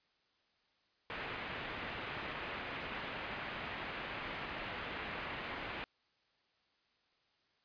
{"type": "low-pass noise", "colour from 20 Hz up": "white", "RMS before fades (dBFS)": -43, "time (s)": [1.1, 5.84], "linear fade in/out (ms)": 0, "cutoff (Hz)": 2700, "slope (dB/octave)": 24, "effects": ["white hiss -75 dBFS RMS until 7.64 s", "resampled to 11025 Hz"]}